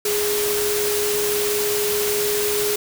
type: tone in noise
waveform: sine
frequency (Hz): 415.3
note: G#4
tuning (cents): 0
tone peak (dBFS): -21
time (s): 0.05-2.76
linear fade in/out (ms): 5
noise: white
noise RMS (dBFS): -24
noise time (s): 0.05-2.76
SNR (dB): 0
effects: none